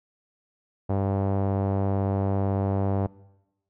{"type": "tone with low-pass filter", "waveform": "sawtooth", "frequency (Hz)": 98, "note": "G2", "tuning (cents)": 0, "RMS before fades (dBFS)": -25, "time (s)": [0.89, 3.07], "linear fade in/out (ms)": 10, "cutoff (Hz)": 730, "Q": 1.7, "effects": ["noise-tail reverb RT60 1.0 s tail -22 dB re dry"]}